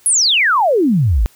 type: exponential sweep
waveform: sine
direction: down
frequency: 11175 to 45.15 Hz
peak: -10 dBFS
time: 0.06-1.26 s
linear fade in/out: 0 ms
effects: white hiss -50 dBFS RMS until 1.35 s